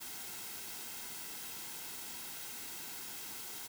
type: noise with comb filter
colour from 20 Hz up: white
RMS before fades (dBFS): -45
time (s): 0-3.68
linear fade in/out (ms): 20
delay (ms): 1.7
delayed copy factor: -0.5
effects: none